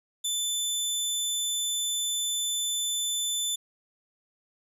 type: tone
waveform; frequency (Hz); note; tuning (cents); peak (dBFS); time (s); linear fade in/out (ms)
20% pulse; 3520; A7; 0; -21; 0.24-3.56; 10
effects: none